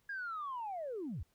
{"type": "linear sweep", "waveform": "sine", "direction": "down", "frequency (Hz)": [1652, 55], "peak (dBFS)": -37, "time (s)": [0.09, 1.23], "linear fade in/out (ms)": 5, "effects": ["tanh soft clip ceiling -34 dBFS", "pink hiss -75 dBFS RMS until 1.34 s"]}